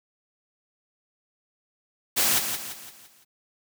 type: noise with echo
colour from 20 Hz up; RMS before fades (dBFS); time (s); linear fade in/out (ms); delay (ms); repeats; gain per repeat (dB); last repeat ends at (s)
white; -22; 2.16-2.4; 20; 170; 5; -7; 3.25
effects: high-pass 100 Hz 12 dB/octave